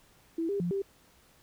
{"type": "tone with pitch steps", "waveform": "sine", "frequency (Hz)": [329.4, 400.9, 174.2, 393.4], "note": ["E4", "G4", "F3", "G4"], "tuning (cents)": [-1, 39, -4, 6], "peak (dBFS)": -28, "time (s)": [0.38, 0.82], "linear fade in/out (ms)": 5, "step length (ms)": 110, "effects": ["pink hiss -62 dBFS RMS until 1.42 s"]}